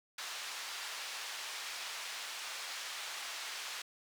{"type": "band-pass noise", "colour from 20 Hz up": "white", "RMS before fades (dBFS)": -43, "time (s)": [0.18, 3.82], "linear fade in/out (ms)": 5, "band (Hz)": [870, 4900], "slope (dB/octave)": 12, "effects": []}